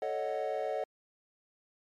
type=chord; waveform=triangle; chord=D# half-diminished seventh; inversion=second; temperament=equal; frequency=440 / 554.4 / 622.3 / 740 Hz; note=A4 / C#5 / D#5 / F#5; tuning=0 / 0 / 0 / 0 cents; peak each=-35 / -34 / -34 / -35 dBFS; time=0.02-0.84 s; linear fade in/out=2 ms; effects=tanh soft clip ceiling -22 dBFS + MP3 96 kbps